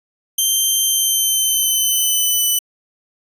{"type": "tone with pitch glide", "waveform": "5% pulse", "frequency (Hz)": [3137, 2992], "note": ["G7", "F#7"], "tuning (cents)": [1, 19], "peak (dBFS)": -6, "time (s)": [0.38, 2.59], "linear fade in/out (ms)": 5, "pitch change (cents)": -82, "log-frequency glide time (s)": [0.85, 2.45], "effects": ["resampled to 32000 Hz"]}